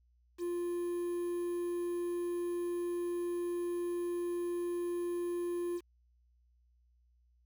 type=tone with quantisation; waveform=triangle; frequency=349.2 Hz; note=F4; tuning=in tune; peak=-31 dBFS; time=0.38-5.81 s; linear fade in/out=50 ms; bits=9; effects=added 60 Hz sine -66 dBFS peak until 7.45 s

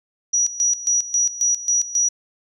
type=tone with tremolo; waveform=sine; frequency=5820 Hz; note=F#8; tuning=29 cents flat; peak=-15 dBFS; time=0.33-2.09 s; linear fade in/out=10 ms; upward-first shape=square; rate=3.7 Hz; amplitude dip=80%; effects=none

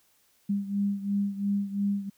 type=beating tone pair; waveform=sine; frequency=200 / 202.9 Hz; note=G3 / G#3; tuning=+35 / -40 cents; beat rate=2.9 Hz; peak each=-27 / -31 dBFS; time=0.49-2.1 s; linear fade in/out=10 ms; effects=white hiss -66 dBFS RMS until 2.17 s

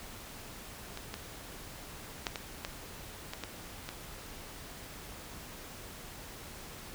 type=clicks; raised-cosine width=0.2 ms; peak=-23 / -21 / -14 / -18 / -18 / -20 / -20 / -21 dBFS; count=8; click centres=0.974 / 1.141 / 2.268 / 2.358 / 2.649 / 3.335 / 3.437 / 3.89 s; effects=pink hiss -47 dBFS RMS until 6.94 s

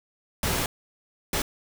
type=noise bursts at uneven times; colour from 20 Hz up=pink; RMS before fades=-26 dBFS; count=2; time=0.43-0.66 / 1.33-1.42 s; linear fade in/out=2 ms; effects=none

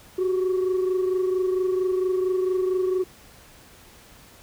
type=tone pair together; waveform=sine; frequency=369.4 / 393.8 Hz; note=F#4 / G4; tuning=-3 / +8 cents; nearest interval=minor second; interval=111 cents; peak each=-19 / -27 dBFS; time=0.18-3.04 s; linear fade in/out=10 ms; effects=tanh soft clip ceiling -18 dBFS + pink hiss -50 dBFS RMS until 4.42 s

